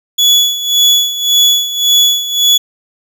35% pulse tone with tremolo, 3405 Hz, G#7, 42 cents sharp, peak -3 dBFS, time 0.18-2.58 s, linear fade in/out 10 ms, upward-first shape sine, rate 1.8 Hz, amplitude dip 75%, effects none

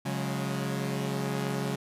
sawtooth chord, C# suspended fourth, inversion none, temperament equal with one note detuned, 138.59 / 181.61 / 207.7 Hz, C#3 / F#3 / G#3, 0 / -32 / 0 cents, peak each -28 / -31 / -31 dBFS, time 0.05-1.76 s, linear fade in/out 10 ms, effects resampled to 32000 Hz

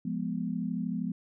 sine chord, F diminished, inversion none, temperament equal, 174.61 / 207.7 / 246.9 Hz, F3 / Ab3 / Cb4, 0 / 0 / 0 cents, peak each -34 dBFS, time 0.05-1.12 s, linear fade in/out 5 ms, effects none

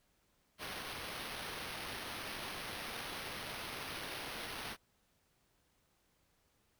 white noise with sample-and-hold, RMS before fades -44 dBFS, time 0.58-4.77 s, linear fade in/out 50 ms, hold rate 7350 Hz, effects pink hiss -75 dBFS RMS until 6.79 s

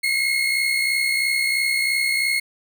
35% pulse tone pair together, 2107 / 2170 Hz, C7 / C#7, +12 / -37 cents, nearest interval minor second, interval 51 cents, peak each -24 / -18 dBFS, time 0.03-2.4 s, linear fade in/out 10 ms, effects none

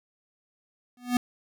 square tone with exponential growth, 246.1 Hz, B3, 6 cents flat, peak -18 dBFS, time 0.97-1.17 s, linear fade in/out 2 ms, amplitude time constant 42 ms, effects none

